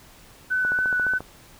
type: tone with vibrato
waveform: sine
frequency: 1496 Hz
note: F#6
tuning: 19 cents sharp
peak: -20 dBFS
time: 0.5-1.19 s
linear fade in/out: 20 ms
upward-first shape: square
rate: 3.6 Hz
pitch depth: 13 cents each way
type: click train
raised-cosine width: 1 ms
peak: -20 dBFS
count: 9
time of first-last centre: 0.65-1.206 s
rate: 14.4 Hz
effects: pink hiss -50 dBFS RMS until 1.59 s